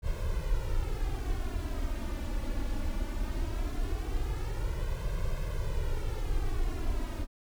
brown noise with flanger, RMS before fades -31 dBFS, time 0.02-7.27 s, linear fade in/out 50 ms, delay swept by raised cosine 1.9 to 3.5 ms, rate 0.19 Hz, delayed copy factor +0.85, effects none

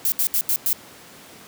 violet noise bursts at uneven times, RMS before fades -20 dBFS, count 5, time 0.05-0.12 / 0.19-0.27 / 0.34-0.41 / 0.49-0.56 / 0.66-0.73 s, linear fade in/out 0 ms, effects pink hiss -44 dBFS RMS until 1.47 s + high-pass 150 Hz 12 dB/octave

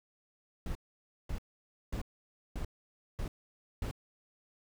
brown noise bursts, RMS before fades -36 dBFS, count 6, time 0.66-3.912 s, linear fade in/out 2 ms, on 92 ms, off 540 ms, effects none

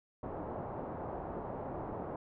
white low-pass noise, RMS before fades -41 dBFS, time 0.23-2.16 s, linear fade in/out 2 ms, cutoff 880 Hz, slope 24 dB/octave, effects none

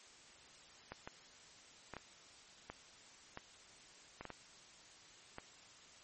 clicks, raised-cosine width 0.5 ms, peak -30 dBFS, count 10, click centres 0.92 / 1.075 / 1.937 / 1.967 / 2.7 / 3.374 / 4.21 / 4.253 / 4.303 / 5.384 s, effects white hiss -60 dBFS RMS until 6.03 s + MP3 32 kbps

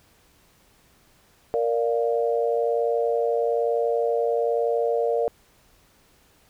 sine chord, Bb major, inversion none, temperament equal, 466.2 / 587.3 / 698.5 Hz, Bb4 / D5 / F5, 0 / 0 / 0 cents, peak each -22 / -26 / -28 dBFS, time 1.54-5.28 s, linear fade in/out 0 ms, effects pink hiss -59 dBFS RMS until 6.49 s

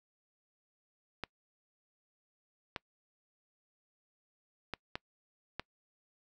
clicks, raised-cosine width 0.3 ms, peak -20 dBFS, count 5, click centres 1.237 / 2.762 / 4.737 / 4.955 / 5.596 s, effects noise-tail reverb RT60 0.1 s tail -26 dB re dry

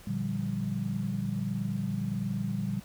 sine chord, G minor seventh, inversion first, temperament equal, 116.54 / 146.83 / 174.61 / 196 Hz, Bb2 / D3 / F3 / G3, 0 / 0 / 0 / 0 cents, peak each -35 / -36 / -37 / -32 dBFS, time 0.07-2.8 s, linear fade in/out 5 ms, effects added 50 Hz sine -58 dBFS peak until 2.84 s + pink hiss -53 dBFS RMS until 2.84 s

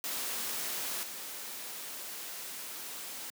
white noise with level steps, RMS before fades -36 / -42 dBFS, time 0.04-3.3 s, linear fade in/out 0 ms, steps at 1.03 s, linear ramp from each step 2 ms, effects high-pass 200 Hz 12 dB/octave

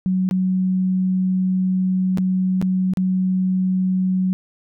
sine tone with dropouts, 186 Hz, F#3, 9 cents sharp, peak -16 dBFS, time 0.06-4.33 s, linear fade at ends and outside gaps 0 ms, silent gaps 0.29-0.311 / 2.174-2.183 / 2.615-2.625 / 2.936-2.972 s, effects none

